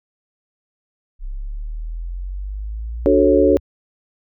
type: exponential sweep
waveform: sine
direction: up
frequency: 32.41 to 70.4 Hz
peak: -24 dBFS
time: 1.19-3.6 s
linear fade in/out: 50 ms
type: chord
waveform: sine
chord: D major seventh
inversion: none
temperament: equal with one note detuned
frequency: 293.7 / 370 / 440 / 547 Hz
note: D4 / F#4 / A4 / C#5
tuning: 0 / 0 / 0 / -23 cents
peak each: -16 dBFS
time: 3.06-3.57 s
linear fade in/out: 0 ms
effects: none